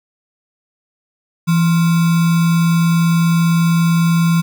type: tone with sample-and-hold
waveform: sine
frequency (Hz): 167.7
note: E3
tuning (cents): +30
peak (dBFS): -10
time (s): 1.47-4.42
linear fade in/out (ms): 20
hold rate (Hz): 1225
effects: none